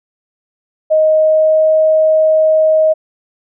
sine tone with pitch glide, 625 to 628.6 Hz, D#5 to D#5, +8 to +18 cents, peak -7 dBFS, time 0.9-2.94 s, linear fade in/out 20 ms, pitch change +10 cents, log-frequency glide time 1.17-1.71 s, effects none

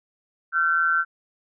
sine tone pair together, 1369 / 1532.7 Hz, F6 / G6, -35 / -39 cents, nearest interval major second, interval 196 cents, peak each -21 dBFS, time 0.52-1.05 s, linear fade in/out 50 ms, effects none

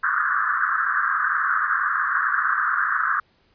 white band-pass noise, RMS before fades -22 dBFS, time 0.03-3.2 s, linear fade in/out 5 ms, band 1100 to 1700 Hz, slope 96 dB/octave, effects pink hiss -62 dBFS RMS until 3.54 s + resampled to 11025 Hz

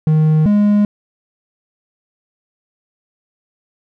triangle tone pair in turn, 155.56 / 206.8 Hz, D#3 / G#3, 0 / -7 cents, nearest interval perfect fourth, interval 493 cents, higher second, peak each -7 / -7 dBFS, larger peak neither, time 0.07-0.46 / 0.46-0.85 s, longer neither, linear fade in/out 2 ms, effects none

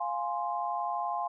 sine chord, F minor, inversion none, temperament equal, 698.5 / 830.6 / 1046.5 Hz, F5 / Ab5 / C6, 0 / 0 / 0 cents, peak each -34 dBFS, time 0-1.28 s, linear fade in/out 10 ms, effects none

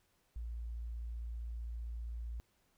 sine tone, 57.7 Hz, A#1, 17 cents flat, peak -39 dBFS, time 0.36-2.4 s, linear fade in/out 0 ms, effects pink hiss -75 dBFS RMS until 2.77 s

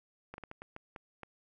slowing click train, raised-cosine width 0.5 ms, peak -29 dBFS, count 8, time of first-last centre 0.34-1.233 s, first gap 41 ms, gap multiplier 1.37, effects none

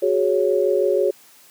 sine chord, F# suspended second, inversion none, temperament just, 370 / 416.2 / 555 Hz, F#4 / G#4 / C#5, 0 / +4 / +2 cents, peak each -20 / -20 / -20 dBFS, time 0.02-1.11 s, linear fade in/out 10 ms, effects white hiss -50 dBFS RMS until 1.5 s + high-pass 150 Hz 12 dB/octave

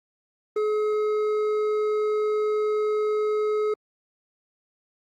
sine tone with hard clipping, 425.3 Hz, G#4, 41 cents sharp, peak -23 dBFS, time 0.56-3.74 s, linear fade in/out 5 ms, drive 7 dB, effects Opus 24 kbps

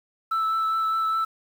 sine tone with vibrato, 1318.5 Hz, E6, in tune, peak -19 dBFS, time 0.31-1.25 s, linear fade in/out 10 ms, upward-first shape triangle, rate 4.9 Hz, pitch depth 13 cents each way, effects tanh soft clip ceiling -20 dBFS + 8-bit

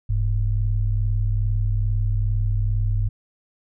sine tone pair together, 41.24 / 103.6 Hz, E1 / G#2, +2 / -4 cents, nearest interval octave + major third, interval 1594 cents, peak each -21 dBFS, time 0.09-3.09 s, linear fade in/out 10 ms, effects none

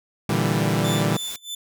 sawtooth chord, E half-diminished seventh, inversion second, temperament equal, 116.54 / 146.83 / 164.81 / 196 Hz, Bb2 / D3 / E3 / G3, 0 / 0 / 0 / 0 cents, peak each -21 dBFS, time 0.29-1.17 s, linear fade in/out 5 ms
sawtooth tone with tremolo, 3520 Hz, A7, in tune, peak -24 dBFS, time 0.84-1.55 s, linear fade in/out 5 ms, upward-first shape sine, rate 3.1 Hz, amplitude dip 95%
white noise with exponential growth, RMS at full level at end -33 dBFS, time 0.85-1.36 s, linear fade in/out 1 ms, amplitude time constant 110 ms
effects none

